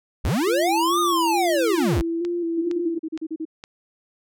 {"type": "linear two-way sweep", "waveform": "square", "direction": "up then down", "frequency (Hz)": [32.7, 1247, 32.7], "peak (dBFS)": -20, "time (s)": [0.24, 2.02], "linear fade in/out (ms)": 10, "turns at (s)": 1}
{"type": "tone with vibrato", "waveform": "sine", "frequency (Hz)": 340, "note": "F4", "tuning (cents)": -46, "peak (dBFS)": -22, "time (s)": [0.47, 2.98], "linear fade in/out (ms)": 5, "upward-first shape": "square", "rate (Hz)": 2.3, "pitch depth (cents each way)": 36}
{"type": "click train", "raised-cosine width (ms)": 0.2, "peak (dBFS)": -20, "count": 4, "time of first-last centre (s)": [2.25, 3.639], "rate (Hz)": 2.16}
{"type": "tone bursts", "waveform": "sine", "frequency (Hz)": 318.9, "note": "D#4", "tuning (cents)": 43, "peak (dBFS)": -25, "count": 10, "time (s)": [2.57, 3.453], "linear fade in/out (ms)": 10, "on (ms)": 55, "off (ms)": 37}
{"effects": []}